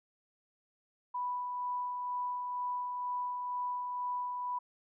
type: tone with tremolo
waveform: sine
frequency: 987.8 Hz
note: B5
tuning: in tune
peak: -32 dBFS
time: 1.14-4.59 s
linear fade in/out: 10 ms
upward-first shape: sine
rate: 2.1 Hz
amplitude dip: 30%
effects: none